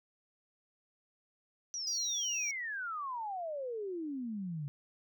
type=exponential sweep; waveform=sine; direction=down; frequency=5920 to 138.6 Hz; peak=-36 dBFS; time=1.74-4.68 s; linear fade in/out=0 ms
type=tone; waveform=triangle; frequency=5720 Hz; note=F8; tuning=41 cents sharp; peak=-33 dBFS; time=1.87-2.51 s; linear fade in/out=2 ms
effects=none